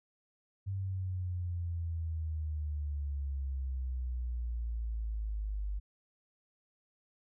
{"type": "exponential sweep", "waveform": "sine", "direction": "down", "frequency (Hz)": [98, 49.49], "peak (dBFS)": -33, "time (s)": [0.66, 5.8], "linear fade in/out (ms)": 20, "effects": []}